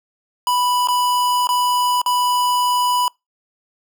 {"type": "tone with dropouts", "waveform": "square", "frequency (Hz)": 987.8, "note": "B5", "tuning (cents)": 0, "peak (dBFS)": -16, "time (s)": [0.47, 3.08], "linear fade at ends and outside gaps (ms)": 1, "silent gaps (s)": [[0.873, 0.885], [1.471, 1.49], [2.016, 2.061]], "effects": ["noise-tail reverb RT60 0.2 s tail -26 dB re dry"]}